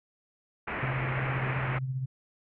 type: low-pass noise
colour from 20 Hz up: white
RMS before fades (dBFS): -34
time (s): 0.67-1.79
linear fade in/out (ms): 10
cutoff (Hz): 2400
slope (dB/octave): 48
type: tone with tremolo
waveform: sine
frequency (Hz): 130.81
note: C3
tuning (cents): 0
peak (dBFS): -27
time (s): 0.82-2.06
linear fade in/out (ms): 10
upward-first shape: triangle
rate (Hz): 15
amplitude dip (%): 55
effects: none